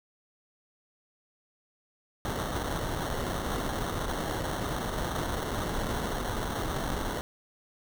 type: noise with sample-and-hold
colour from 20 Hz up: pink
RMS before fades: -32 dBFS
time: 2.25-7.21 s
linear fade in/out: 0 ms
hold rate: 2450 Hz
effects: none